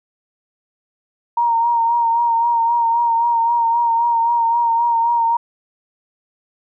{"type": "tone with vibrato", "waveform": "sine", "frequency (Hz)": 932.3, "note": "A#5", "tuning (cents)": 0, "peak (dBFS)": -13, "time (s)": [1.37, 5.37], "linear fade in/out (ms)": 5, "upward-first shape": "sine", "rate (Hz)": 3.8, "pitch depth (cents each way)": 32, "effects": []}